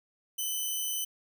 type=tone; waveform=5% pulse; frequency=3024 Hz; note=F#7; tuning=37 cents sharp; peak=-22 dBFS; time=0.38-1.05 s; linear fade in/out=10 ms; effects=none